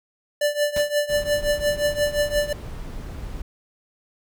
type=tone with tremolo; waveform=square; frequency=587.3 Hz; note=D5; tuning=in tune; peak=-17 dBFS; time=0.41-2.53 s; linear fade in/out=5 ms; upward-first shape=triangle; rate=5.7 Hz; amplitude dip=90%
type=noise with exponential decay; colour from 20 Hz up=pink; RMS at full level=-29 dBFS; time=0.76-0.94 s; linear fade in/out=2 ms; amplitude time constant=37 ms
type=noise; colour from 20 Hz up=brown; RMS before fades=-33 dBFS; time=1.09-3.42 s; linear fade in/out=5 ms
effects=none